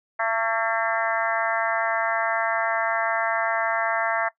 harmonic tone with a mistuned harmonic, 225.3 Hz, A3, 41 cents sharp, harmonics 3 / 4 / 5 / 6 / 7 / 8 / 9, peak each -27 / -28 / -29 / -30 / -30 / -31 / -32 dBFS, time 0.19-4.29 s, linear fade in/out 10 ms, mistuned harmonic 7, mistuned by +30 cents, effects noise-tail reverb RT60 0.1 s tail -18 dB re dry

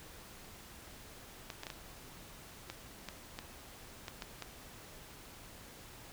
clicks, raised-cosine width 0.2 ms, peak -24 dBFS, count 10, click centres 1.502 / 1.634 / 1.668 / 1.702 / 2.7 / 3.087 / 3.389 / 4.082 / 4.222 / 4.423 s, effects pink hiss -53 dBFS RMS until 6.12 s

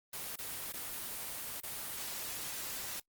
white noise with dropouts, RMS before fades -41 dBFS, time 0.13-3 s, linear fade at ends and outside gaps 5 ms, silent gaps 0.359-0.386 / 0.725-0.736 / 1.604-1.633 s, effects noise-tail reverb RT60 0.1 s tail -24 dB re dry + Opus 24 kbps

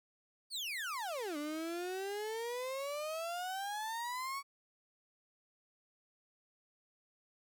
35% pulse exponential two-way sweep, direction down then up, 4700 to 290 to 1132 Hz, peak -36 dBFS, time 0.5-4.43 s, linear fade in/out 50 ms, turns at 1.37 s, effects 13-bit

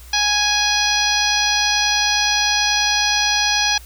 harmonic tone, 830.6 Hz, G#5, in tune, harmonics 1 / 2 / 3 / 4 / 5 / 6 / 7, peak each -23 / -23 / -23 / -23 / -23 / -23 / -23 dBFS, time 0.13-3.78 s, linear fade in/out 5 ms, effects added 60 Hz sine -38 dBFS peak until 3.85 s + white hiss -45 dBFS RMS until 3.85 s

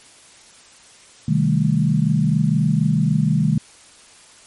sine chord, A half-diminished seventh, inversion first, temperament equal with one note detuned, 128.94 / 155.56 / 196 / 220 Hz, C3 / Eb3 / G3 / A3, -25 / 0 / 0 / 0 cents, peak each -22 / -17 / -21 / -22 dBFS, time 1.28-3.58 s, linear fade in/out 5 ms, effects white hiss -47 dBFS RMS until 4.46 s + MP3 48 kbps

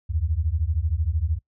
sine beating tone pair, 73.42 / 86.42 Hz, D2 / F2, 0 / -18 cents, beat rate 13 Hz, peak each -24 dBFS, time 0.09-1.39 s, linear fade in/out 20 ms, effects noise-tail reverb RT60 0.1 s tail -21 dB re dry

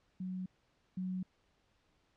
sine tone pair in turn, 185 / 185 Hz, F#3 / F#3, 0 / 0 cents, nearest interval unison, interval 0 cents, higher neither, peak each -37 / -35 dBFS, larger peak second, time 0.2-0.46 / 0.97-1.23 s, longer neither, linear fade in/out 5 ms, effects pink hiss -74 dBFS RMS until 2.16 s + low-pass 5000 Hz 12 dB/octave

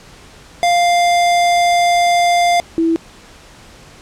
square / sine tone pair in turn, 698.5 / 328.9 Hz, F5 / E4, 0 / -4 cents, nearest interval octave + minor second, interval 1304 cents, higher first, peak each -11 dBFS, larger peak neither, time 0.63-2.6 / 2.78-2.96 s, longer first, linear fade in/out 0 ms, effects pink hiss -41 dBFS RMS until 4.01 s + low-pass 8000 Hz 12 dB/octave

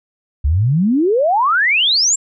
sine exponential sweep, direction up, 65.41 to 7650 Hz, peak -11 dBFS, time 0.44-2.16 s, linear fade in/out 10 ms, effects none

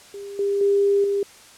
sine tone with level steps, 400.6 Hz, G4, 38 cents sharp, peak -32 / -19 / -15 / -19 dBFS, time 0.14-1.23 s, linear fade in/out 2 ms, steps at 0.39 / 0.61 / 1.04 s, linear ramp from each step 2 ms, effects white hiss -47 dBFS RMS until 1.57 s + low-pass 9000 Hz 12 dB/octave

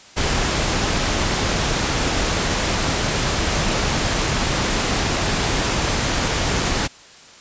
pink noise, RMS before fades -20 dBFS, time 0.16-6.88 s, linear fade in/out 20 ms, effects white hiss -44 dBFS RMS until 7.4 s + resampled to 16000 Hz

